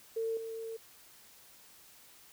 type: tone with level steps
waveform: sine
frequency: 451 Hz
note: A4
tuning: 43 cents sharp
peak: -31 / -38 dBFS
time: 0.16-0.77 s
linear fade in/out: 10 ms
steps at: 0.37 s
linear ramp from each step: 2 ms
effects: white hiss -58 dBFS RMS until 2.32 s